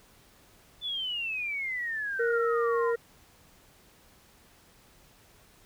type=exponential sweep; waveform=sine; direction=down; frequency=3520 to 987.8 Hz; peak=-30 dBFS; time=0.81-2.94 s; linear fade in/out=50 ms
type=harmonic tone; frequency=466.5 Hz; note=A#4; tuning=1 cent sharp; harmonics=1 / 3 / 4; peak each=-25 / -38 / -39 dBFS; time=2.19-2.96 s; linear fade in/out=10 ms
effects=pink hiss -59 dBFS RMS until 5.65 s